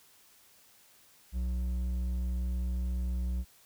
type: tone with hard clipping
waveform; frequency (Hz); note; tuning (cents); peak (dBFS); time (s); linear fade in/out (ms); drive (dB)
sine; 61.74; B1; 0; -31; 1.32-3.45; 50; 6
effects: white hiss -61 dBFS RMS until 3.65 s